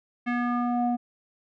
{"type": "tone with low-pass filter sweep", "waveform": "square", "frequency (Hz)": 242.4, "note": "B3", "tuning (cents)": -32, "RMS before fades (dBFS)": -26, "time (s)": [0.26, 0.97], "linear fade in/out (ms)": 20, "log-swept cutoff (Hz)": [2100, 590], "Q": 3.2, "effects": []}